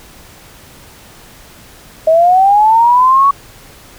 sine linear sweep, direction up, 627 to 1129 Hz, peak -5 dBFS, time 2.07-3.31 s, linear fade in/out 5 ms, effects pink hiss -39 dBFS RMS until 3.98 s

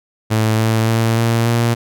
sawtooth tone with pitch steps, 110 / 111.79 / 113.62 / 115.47 / 117.35 Hz, A2 / A2 / A#2 / A#2 / A#2, 0 / +28 / -44 / -16 / +12 cents, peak -9 dBFS, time 0.3-1.75 s, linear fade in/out 20 ms, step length 290 ms, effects none

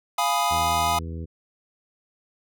square chord, F half-diminished seventh, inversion none, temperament equal, 698.5 / 830.6 / 987.8 / 1244.5 Hz, F5 / Ab5 / Cb6 / Eb6, 0 / 0 / 0 / 0 cents, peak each -27 dBFS, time 0.18-0.99 s, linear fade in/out 5 ms
harmonic tone, 82.3 Hz, E2, 2 cents flat, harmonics 1 / 2 / 3 / 4 / 5 / 6, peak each -31 / -37 / -41 / -43 / -45 / -47 dBFS, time 0.5-1.26 s, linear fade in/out 20 ms
effects none

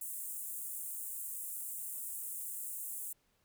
pink high-pass noise, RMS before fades -42 dBFS, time 0.01-3.13 s, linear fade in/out 5 ms, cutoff 8000 Hz, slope 48 dB/octave, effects pink hiss -75 dBFS RMS until 3.44 s

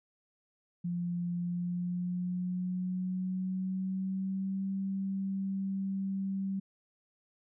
sine tone with pitch glide, 174.61 to 193.74 Hz, F3 to G3, 0 to -20 cents, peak -31 dBFS, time 0.84-6.6 s, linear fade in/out 10 ms, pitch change +180 cents, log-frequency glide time 1.36-4.69 s, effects none

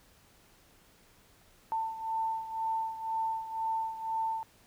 sine beating tone pair, 893 / 895 Hz, A5 / A5, +25 / +29 cents, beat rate 2 Hz, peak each -32 / -37 dBFS, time 1.72-4.43 s, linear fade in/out 0 ms, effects pink hiss -62 dBFS RMS until 4.66 s

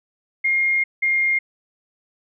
sine tone pair in turn, 2131 / 2124 Hz, C7 / C7, +31 / +25 cents, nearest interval unison, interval 6 cents, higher first, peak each -16 dBFS, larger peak neither, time 0.44-0.84 / 1.02-1.39 s, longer first, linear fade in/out 10 ms, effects none

